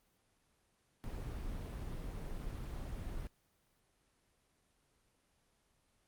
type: noise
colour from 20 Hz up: brown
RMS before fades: -42 dBFS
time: 1.04-3.27 s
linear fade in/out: 0 ms
effects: pink hiss -75 dBFS RMS until 6.07 s + Opus 24 kbps